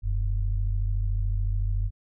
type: tone pair together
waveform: sine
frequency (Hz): 43.21 / 97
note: F1 / G2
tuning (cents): -18 / -18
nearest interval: octave + major second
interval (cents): 1400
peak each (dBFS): -24 / -28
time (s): 0.02-1.91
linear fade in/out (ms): 50
effects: none